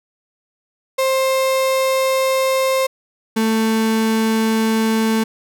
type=tone pair in turn; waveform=35% pulse; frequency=528 / 222 Hz; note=C5 / A3; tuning=+16 / +16 cents; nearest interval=octave + minor third; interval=1500 cents; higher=first; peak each=-13 dBFS; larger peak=neither; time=0.98-2.87 / 3.36-5.24 s; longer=first; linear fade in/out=10 ms; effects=none